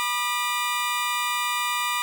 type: tone pair together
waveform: 20% pulse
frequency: 977 / 1204.3 Hz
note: B5 / D6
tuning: -19 / +43 cents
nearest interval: major third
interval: 362 cents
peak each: -22 / -21 dBFS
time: 0-2.02 s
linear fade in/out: 0 ms
effects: none